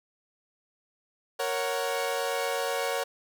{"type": "chord", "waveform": "sawtooth", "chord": "F# major", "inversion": "first", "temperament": "equal", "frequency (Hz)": [466.2, 554.4, 740], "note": ["A#4", "C#5", "F#5"], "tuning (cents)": [0, 0, 0], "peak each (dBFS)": [-28, -27, -30], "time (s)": [1.39, 3.04], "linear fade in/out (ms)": 10, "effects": []}